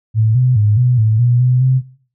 sine tone with pitch steps, 110 / 126.7 / 105.1 / 124.6 / 109.4 / 121.5 / 125.9 / 130.2 Hz, A2 / B2 / G#2 / B2 / A2 / B2 / B2 / C3, 0 / +45 / +21 / +16 / -9 / -28 / +34 / -8 cents, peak -9 dBFS, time 0.14-1.82 s, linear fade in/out 50 ms, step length 210 ms, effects noise-tail reverb RT60 0.5 s tail -19 dB re dry

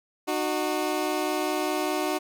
20% pulse tone pair together, 305 / 369.9 Hz, D#4 / F#4, -34 / 0 cents, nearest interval minor third, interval 334 cents, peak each -23 dBFS, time 0.27-2.19 s, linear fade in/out 20 ms, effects none

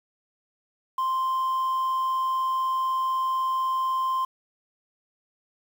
sine tone, 1046 Hz, C6, 1 cent flat, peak -20 dBFS, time 0.98-4.25 s, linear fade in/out 5 ms, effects tanh soft clip ceiling -22 dBFS + 8-bit

